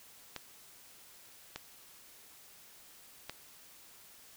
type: clicks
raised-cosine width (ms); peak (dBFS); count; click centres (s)
0.2; -22; 3; 0.363 / 1.56 / 3.296
effects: white hiss -57 dBFS RMS until 4.36 s